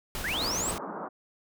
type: noise with tremolo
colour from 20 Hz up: pink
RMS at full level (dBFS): -35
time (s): 0.15-0.78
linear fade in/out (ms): 0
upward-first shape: square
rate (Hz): 7.6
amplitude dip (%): 25
type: linear sweep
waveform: sine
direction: up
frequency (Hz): 1438 to 8240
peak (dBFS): -29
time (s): 0.24-0.71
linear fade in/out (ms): 2
type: band-pass noise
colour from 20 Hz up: white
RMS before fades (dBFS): -37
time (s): 0.32-1.09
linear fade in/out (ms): 20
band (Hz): 170 to 1300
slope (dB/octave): 48
effects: none